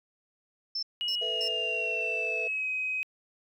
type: tone bursts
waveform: sine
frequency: 5310 Hz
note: E8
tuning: 12 cents sharp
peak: -29 dBFS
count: 3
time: 0.75-1.484 s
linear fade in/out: 5 ms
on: 78 ms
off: 250 ms
type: tone with pitch glide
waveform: sine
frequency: 2901 to 2525 Hz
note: F#7 to D#7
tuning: -35 to +25 cents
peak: -28 dBFS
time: 1.01-3.03 s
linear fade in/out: 0 ms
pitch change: -240 cents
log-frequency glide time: 1.23-2.69 s
type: chord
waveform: sine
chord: A suspended second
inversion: none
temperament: equal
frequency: 440 / 493.9 / 659.3 Hz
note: A4 / B4 / E5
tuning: 0 / 0 / 0 cents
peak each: -37 dBFS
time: 1.21-2.48 s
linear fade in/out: 10 ms
effects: tanh soft clip ceiling -21 dBFS